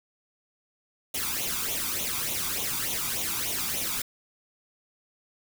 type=noise with flanger; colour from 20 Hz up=white; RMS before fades=-30 dBFS; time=1.14-4.02 s; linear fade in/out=5 ms; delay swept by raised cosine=0.3 to 0.87 ms; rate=3.4 Hz; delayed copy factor=+0.7; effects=none